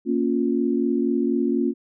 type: chord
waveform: sine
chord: Bb minor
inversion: none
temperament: equal with one note detuned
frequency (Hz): 233.1 / 277.2 / 353.3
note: Bb3 / Db4 / F4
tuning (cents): 0 / 0 / +20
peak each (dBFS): -23 / -23 / -24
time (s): 0.05-1.74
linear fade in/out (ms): 50
effects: none